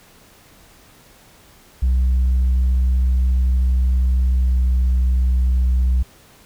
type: tone with pitch glide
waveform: sine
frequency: 63.4 to 62.93 Hz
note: B1 to B1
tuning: +46 to +33 cents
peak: -11 dBFS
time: 1.82-6.03 s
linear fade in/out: 10 ms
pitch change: -13 cents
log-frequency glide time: 4.37-4.56 s
effects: tanh soft clip ceiling -12 dBFS + pink hiss -49 dBFS RMS until 6.45 s